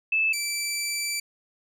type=tone pair in turn; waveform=sine / 15% pulse; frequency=2623 / 2329 Hz; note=E7 / D7; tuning=-9 / -15 cents; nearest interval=major second; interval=206 cents; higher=first; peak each=-20 dBFS; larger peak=neither; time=0.12-0.33 / 0.33-1.2 s; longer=second; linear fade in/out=5 ms; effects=none